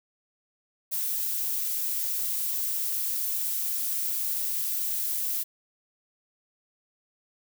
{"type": "noise", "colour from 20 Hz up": "violet", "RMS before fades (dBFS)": -29, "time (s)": [0.91, 5.44], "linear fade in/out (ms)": 20, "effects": []}